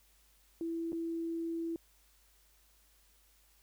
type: tone with dropouts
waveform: sine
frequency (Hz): 331.8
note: E4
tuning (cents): +11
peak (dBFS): -34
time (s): 0.61-1.76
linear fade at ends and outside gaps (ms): 1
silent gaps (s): 0.921-0.929
effects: added 50 Hz sine -68 dBFS peak until 3.62 s + white hiss -68 dBFS RMS until 3.62 s